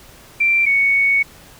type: tone pair in turn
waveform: sine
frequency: 2354 / 2223 Hz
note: D7 / C#7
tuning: +3 / +4 cents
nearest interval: minor second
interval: 99 cents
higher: first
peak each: -12 / -12 dBFS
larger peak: neither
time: 0.4-0.66 / 0.66-1.23 s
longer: second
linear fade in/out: 10 ms
effects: pink hiss -44 dBFS RMS until 1.59 s